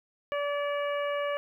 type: harmonic tone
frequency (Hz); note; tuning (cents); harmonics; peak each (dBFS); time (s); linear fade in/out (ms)
576; D5; -34; 1 / 2 / 3 / 4 / 5; -29 / -35 / -39 / -41 / -43; 0.32-1.37; 0
effects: 11-bit